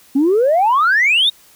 sine exponential sweep, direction up, 261.6 to 3804 Hz, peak -9 dBFS, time 0.15-1.3 s, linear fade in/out 10 ms, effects tanh soft clip ceiling -7 dBFS + white hiss -48 dBFS RMS until 1.55 s

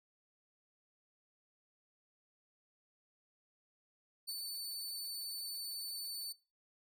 sawtooth tone with ADSR envelope, 4506 Hz, C#8, 28 cents sharp, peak -35 dBFS, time 4.27-6.33 s, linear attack 24 ms, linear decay 37 ms, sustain -2 dB, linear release 13 ms, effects noise-tail reverb RT60 0.3 s tail -21 dB re dry

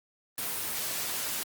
white noise, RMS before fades -33 dBFS, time 0.38-1.43 s, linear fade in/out 0 ms, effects high-pass 100 Hz 12 dB/octave + Opus 32 kbps

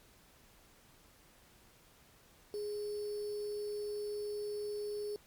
sine tone with sample-and-hold, 415.3 Hz, G#4, in tune, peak -36 dBFS, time 2.54-5.16 s, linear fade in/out 0 ms, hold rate 4900 Hz, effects pink hiss -63 dBFS RMS until 5.26 s + MP3 96 kbps

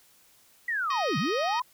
sine linear two-way sweep, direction down then up, 1975.5 to 130 to 1034 Hz, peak -26 dBFS, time 0.68-1.62 s, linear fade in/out 5 ms, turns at 1.18 s
harmonic tone, 625 Hz, D#5, 8 cents sharp, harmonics 2 / 3 / 4 / 5 / 6 / 7 / 8 / 9, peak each -32 / -36 / -38 / -40 / -42 / -43 / -44 / -45 dBFS, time 0.9-1.6 s, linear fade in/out 5 ms
effects white hiss -60 dBFS RMS until 1.73 s

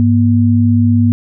sine tone pair together, 101.65 / 239 Hz, G#2 / A#3, -37 / +43 cents, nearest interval octave + minor third, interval 1480 cents, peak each -10 dBFS, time 0-1.12 s, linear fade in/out 0 ms, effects none

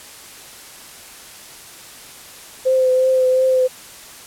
sine tone with vibrato, 516 Hz, C5, 24 cents flat, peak -12 dBFS, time 2.65-3.68 s, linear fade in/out 20 ms, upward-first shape triangle, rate 2.8 Hz, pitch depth 22 cents each way, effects white hiss -39 dBFS RMS until 4.26 s + low-pass 12000 Hz 12 dB/octave

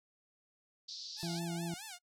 pink band-pass noise, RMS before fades -46 dBFS, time 0.88-1.4 s, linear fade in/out 10 ms, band 4000 to 5400 Hz, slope 48 dB/octave
5% pulse tone with vibrato, 792 Hz, G5, 18 cents sharp, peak -33 dBFS, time 1.16-1.99 s, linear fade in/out 50 ms, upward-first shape sine, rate 4.7 Hz, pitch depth 200 cents each way
harmonic tone, 169.6 Hz, E3, 50 cents sharp, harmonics 1 / 2 / 4 / 5, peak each -37 / -43 / -49 / -51 dBFS, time 1.23-1.74 s, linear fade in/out 0 ms
effects noise-tail reverb RT60 0.1 s tail -26 dB re dry

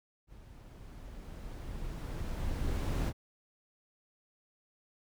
brown noise with level ramp, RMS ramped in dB -53 to -30 dBFS, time 0.27-3.13 s, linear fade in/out 50 ms, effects none

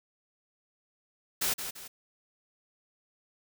white noise with echo, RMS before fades -29 dBFS, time 1.41-1.54 s, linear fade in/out 10 ms, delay 170 ms, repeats 2, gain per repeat -8 dB, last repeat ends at 1.88 s, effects none

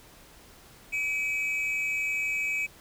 triangle tone pair together, 2308 / 2540 Hz, D7 / D#7, -31 / +35 cents, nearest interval major second, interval 166 cents, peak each -28 dBFS, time 0.92-2.67 s, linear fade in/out 20 ms, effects pink hiss -53 dBFS RMS until 2.8 s

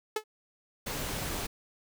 sawtooth tone with exponential decay, 430.7 Hz, A4, 37 cents flat, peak -21 dBFS, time 0.16-0.24 s, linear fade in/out 5 ms, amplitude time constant 16 ms
pink noise, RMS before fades -35 dBFS, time 0.86-1.47 s, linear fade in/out 10 ms
effects none

